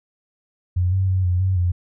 sine tone with pitch steps, 89.8 / 95.1 / 93.5 / 89.6 / 94.3 / 88.6 Hz, F2 / F#2 / F#2 / F2 / F#2 / F2, +49 / +48 / +19 / +45 / +33 / +25 cents, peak -16 dBFS, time 0.76-1.72 s, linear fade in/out 10 ms, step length 160 ms, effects none

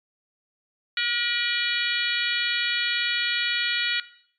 harmonic tone with a mistuned harmonic, 478.2 Hz, A#4, 44 cents sharp, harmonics 3 / 4 / 5 / 6 / 7 / 8 / 9, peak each -28 / -29 / -30 / -31 / -31 / -32 / -33 dBFS, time 0.97-4 s, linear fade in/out 2 ms, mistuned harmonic 6, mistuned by +48 cents, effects noise-tail reverb RT60 0.6 s tail -17 dB re dry + MP3 64 kbps

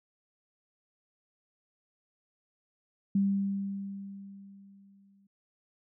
sine tone with exponential decay, 197.4 Hz, G3, 12 cents sharp, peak -22 dBFS, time 3.15-5.27 s, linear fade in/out 5 ms, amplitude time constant 460 ms, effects none

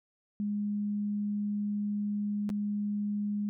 sine tone with dropouts, 206.4 Hz, G#3, 10 cents flat, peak -29 dBFS, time 0.4-3.49 s, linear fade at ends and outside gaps 0 ms, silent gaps 2.492-2.501 s, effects none

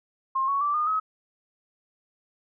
sine tone with pitch steps, 1064 / 1113.7 / 1165.7 / 1220.1 / 1277.1 Hz, C6 / C#6 / D6 / D#6 / D#6, +29 / +8 / -13 / -34 / +45 cents, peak -22 dBFS, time 0.35-1 s, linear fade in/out 10 ms, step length 130 ms, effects none

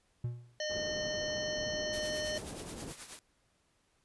triangle tone with exponential decay, 120.2 Hz, B2, 46 cents flat, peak -28 dBFS, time 0.24-0.59 s, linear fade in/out 5 ms, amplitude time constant 75 ms
harmonic tone, 610 Hz, D#5, 34 cents flat, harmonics 1 / 3 / 5 / 7 / 9 / 10, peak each -36 / -41 / -43 / -44 / -46 / -46 dBFS, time 0.6-2.38 s, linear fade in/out 2 ms
white low-pass noise, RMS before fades -45 dBFS, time 0.69-2.93 s, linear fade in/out 20 ms, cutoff 430 Hz, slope 12 dB/octave
white noise with tremolo, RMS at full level -44 dBFS, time 1.93-3.19 s, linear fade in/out 0 ms, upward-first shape triangle, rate 9.4 Hz, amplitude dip 70%
effects pink hiss -73 dBFS RMS until 4.04 s + resampled to 24000 Hz

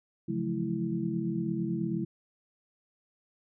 sine tone cluster, 137.3 / 168 / 177 / 214.2 / 330.9 Hz, C#3 / E3 / F3 / A3 / E4, -16 / +33 / +23 / -46 / +7 cents, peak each -37 / -38 / -34 / -34 / -34 dBFS, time 0.28-2.05 s, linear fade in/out 10 ms, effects none

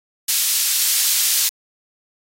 pink high-pass noise, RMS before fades -18 dBFS, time 0.28-1.49 s, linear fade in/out 10 ms, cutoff 4500 Hz, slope 12 dB/octave, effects AAC 48 kbps

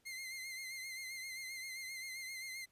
sawtooth tone with vibrato, 2093 Hz, C7, in tune, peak -40 dBFS, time 0.05-2.66 s, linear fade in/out 20 ms, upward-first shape triangle, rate 7.6 Hz, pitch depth 54 cents each way, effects pink hiss -75 dBFS RMS until 2.71 s + resampled to 32000 Hz

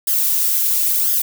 violet noise with flanger, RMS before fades -17 dBFS, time 0.07-1.22 s, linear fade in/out 5 ms, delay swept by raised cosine 0.59 to 3.79 ms, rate 0.96 Hz, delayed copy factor +0.75, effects none

